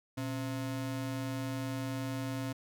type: ring-modulated tone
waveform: square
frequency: 196 Hz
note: G3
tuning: in tune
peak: -32 dBFS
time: 0.17-2.53 s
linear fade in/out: 10 ms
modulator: 74.6 Hz
effects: none